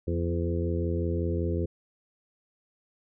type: harmonic tone with a mistuned harmonic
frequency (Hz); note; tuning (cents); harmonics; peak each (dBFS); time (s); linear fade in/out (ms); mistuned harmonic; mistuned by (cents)
85.3; F2; -40; 1 / 2 / 3 / 4 / 5 / 6; -28 / -34 / -37 / -33 / -35 / -37; 0.07-1.66; 10; 3; -41
effects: none